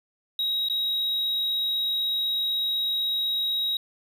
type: tone with dropouts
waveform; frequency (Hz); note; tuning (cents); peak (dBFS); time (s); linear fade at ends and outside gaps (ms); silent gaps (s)
triangle; 3814; A#7; +39; -22; 0.39-3.77; 2; 0.686-0.698
effects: none